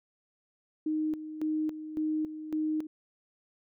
sine tone with tremolo, 310 Hz, D#4, 6 cents flat, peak -27 dBFS, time 0.86-2.87 s, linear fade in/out 5 ms, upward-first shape square, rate 1.8 Hz, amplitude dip 70%, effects none

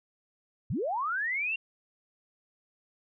sine linear sweep, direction up, 79 to 2780 Hz, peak -28 dBFS, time 0.7-1.56 s, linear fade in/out 5 ms, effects none

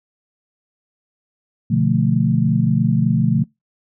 sine chord, B half-diminished seventh, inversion none, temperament equal, 123.47 / 146.83 / 174.61 / 220 Hz, B2 / D3 / F3 / A3, 0 / 0 / 0 / 0 cents, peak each -19 dBFS, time 1.7-3.44 s, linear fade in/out 10 ms, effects noise-tail reverb RT60 0.2 s tail -26 dB re dry

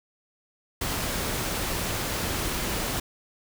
pink noise, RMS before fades -29 dBFS, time 0.81-3 s, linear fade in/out 5 ms, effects none

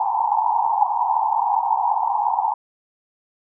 white band-pass noise, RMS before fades -20 dBFS, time 0-2.54 s, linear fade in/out 5 ms, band 790 to 950 Hz, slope 96 dB/octave, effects none

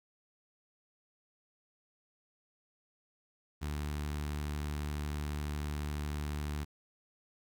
sawtooth tone with notch filter, 74 Hz, D2, 14 cents sharp, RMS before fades -37 dBFS, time 3.61-6.65 s, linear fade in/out 20 ms, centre 550 Hz, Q 1.5, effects 11-bit

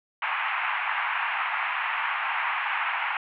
pink band-pass noise, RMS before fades -28 dBFS, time 0.22-3.17 s, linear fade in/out 2 ms, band 830 to 2700 Hz, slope 48 dB/octave, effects none

